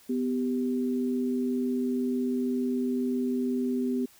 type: tone pair together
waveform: sine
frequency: 250 / 392 Hz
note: B3 / G4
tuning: +21 / 0 cents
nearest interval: minor sixth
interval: 779 cents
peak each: -26 / -32 dBFS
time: 0.09-4.06 s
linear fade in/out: 10 ms
effects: white hiss -57 dBFS RMS until 4.19 s